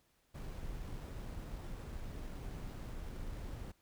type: noise with sample-and-hold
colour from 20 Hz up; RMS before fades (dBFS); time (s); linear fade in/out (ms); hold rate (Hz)
brown; -44; 0.34-3.72; 10; 8820
effects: pink hiss -74 dBFS RMS until 3.81 s